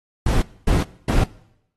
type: noise bursts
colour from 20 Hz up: brown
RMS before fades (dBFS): -17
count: 3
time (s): 0.26-1.24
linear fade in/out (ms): 5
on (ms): 160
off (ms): 250
effects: noise-tail reverb RT60 0.8 s tail -21 dB re dry + AAC 32 kbps